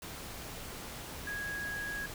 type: tone in noise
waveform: sine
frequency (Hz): 1654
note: G#6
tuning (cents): -8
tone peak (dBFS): -36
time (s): 1.27-2.06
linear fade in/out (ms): 2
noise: pink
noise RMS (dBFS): -44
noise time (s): 0.02-2.14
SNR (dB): +5
effects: none